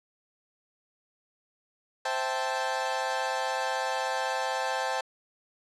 30% pulse chord, A minor seventh, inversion first, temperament equal, 523.3 / 659.3 / 784 / 880 Hz, C5 / E5 / G5 / A5, 0 / 0 / 0 / 0 cents, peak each -31 / -34 / -30 / -30 dBFS, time 2.05-5.01 s, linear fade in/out 5 ms, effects low-pass 7000 Hz 12 dB/octave

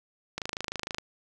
click train, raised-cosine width 0.2 ms, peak -15 dBFS, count 17, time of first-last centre 0.38-0.984 s, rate 26.5 Hz, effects none

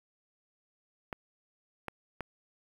clicks, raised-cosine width 0.5 ms, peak -21 dBFS, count 3, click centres 1.128 / 1.883 / 2.207 s, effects 8-bit

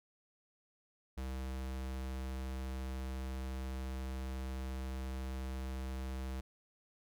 square tone, 65.3 Hz, C2, 3 cents flat, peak -39 dBFS, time 1.17-6.41 s, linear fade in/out 10 ms, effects none

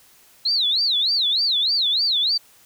sine tone with vibrato, 3996 Hz, B7, 20 cents sharp, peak -17 dBFS, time 0.45-2.38 s, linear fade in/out 10 ms, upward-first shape sine, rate 3.3 Hz, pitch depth 280 cents each way, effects white hiss -53 dBFS RMS until 2.65 s

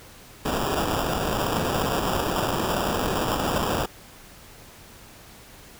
violet noise with sample-and-hold, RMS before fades -25 dBFS, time 0.45-3.86 s, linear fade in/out 5 ms, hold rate 2100 Hz, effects pink hiss -47 dBFS RMS until 5.79 s

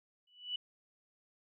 sine tone with exponential growth, 2960 Hz, F#7, in tune, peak -32 dBFS, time 0.27-0.56 s, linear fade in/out 5 ms, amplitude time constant 63 ms, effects none

